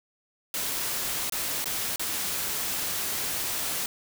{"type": "noise with dropouts", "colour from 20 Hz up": "white", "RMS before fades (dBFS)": -30, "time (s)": [0.54, 3.86], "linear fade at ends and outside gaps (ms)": 1, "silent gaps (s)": [[1.297, 1.322], [1.643, 1.657], [1.96, 1.995]], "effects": []}